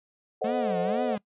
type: chord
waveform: sine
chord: A diminished seventh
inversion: none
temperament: equal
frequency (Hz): 440 / 523.3 / 622.3 / 740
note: A4 / C5 / Eb5 / Gb5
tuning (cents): 0 / 0 / 0 / 0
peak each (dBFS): -31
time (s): 0.41-1.16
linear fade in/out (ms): 10
type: tone with vibrato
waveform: 45% pulse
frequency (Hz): 210.4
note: G#3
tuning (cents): +23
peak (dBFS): -30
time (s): 0.44-1.18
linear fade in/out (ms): 5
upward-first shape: sine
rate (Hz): 2.1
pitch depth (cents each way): 300
effects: noise-tail reverb RT60 0.1 s tail -22 dB re dry + resampled to 8000 Hz